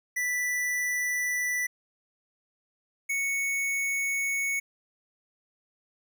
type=tone pair in turn; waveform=square; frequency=1975.5 / 2217 Hz; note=B6 / C#7; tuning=0 / 0 cents; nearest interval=major second; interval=200 cents; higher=second; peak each=-27 dBFS; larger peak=neither; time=0.16-1.67 / 3.09-4.6 s; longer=neither; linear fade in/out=10 ms; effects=none